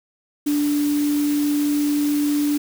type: tone in noise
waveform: sine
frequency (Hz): 292.4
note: D4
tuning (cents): -7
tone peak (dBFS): -17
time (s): 0.46-2.58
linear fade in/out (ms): 10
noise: white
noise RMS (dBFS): -33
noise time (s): 0.46-2.58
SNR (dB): +13
effects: none